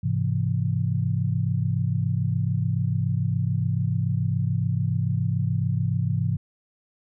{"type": "chord", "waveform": "sine", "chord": "Ab augmented", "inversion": "none", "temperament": "equal with one note detuned", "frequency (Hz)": [103.83, 130.81, 167.69], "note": ["Ab2", "C3", "E3"], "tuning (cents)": [0, 0, 30], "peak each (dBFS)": [-25, -25, -27], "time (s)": [0.03, 6.37], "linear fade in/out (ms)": 10, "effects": []}